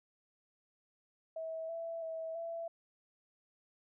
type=tone with pitch steps; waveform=sine; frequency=647 / 664 / 649 / 668 Hz; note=E5 / E5 / E5 / E5; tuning=-32 / +12 / -27 / +23 cents; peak=-38 dBFS; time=1.36-2.68 s; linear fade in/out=5 ms; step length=330 ms; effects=none